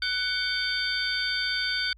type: tone cluster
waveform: sine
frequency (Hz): 1489 / 2242 / 3144 / 3560 / 4593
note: F#6 / C#7 / G7 / A7 / D8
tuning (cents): +11 / +19 / +4 / +20 / -39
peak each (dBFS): -29 / -34 / -35 / -33 / -29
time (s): 0.02-1.93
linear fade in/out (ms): 2
effects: tanh soft clip ceiling -16 dBFS + added 54 Hz sine -50 dBFS peak until 1.97 s